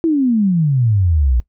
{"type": "exponential sweep", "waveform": "sine", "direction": "down", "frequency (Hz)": [338.4, 57.5], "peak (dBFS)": -11, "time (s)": [0.04, 1.4], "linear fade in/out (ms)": 0, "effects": ["noise-tail reverb RT60 0.1 s tail -19 dB re dry"]}